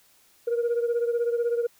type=beating tone pair; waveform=sine; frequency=469.7 / 485.7 Hz; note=A#4 / B4; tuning=+13 / -29 cents; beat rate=16 Hz; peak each=-22 / -27 dBFS; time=0.47-1.67 s; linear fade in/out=10 ms; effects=tanh soft clip ceiling -19 dBFS + white hiss -60 dBFS RMS until 1.79 s